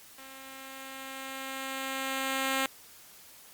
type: tone with level ramp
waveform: 5% pulse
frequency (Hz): 267.2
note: C4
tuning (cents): +36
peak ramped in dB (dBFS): -36 to -15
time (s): 0.18-2.66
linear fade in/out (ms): 2
effects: white hiss -53 dBFS RMS until 3.53 s + Opus 48 kbps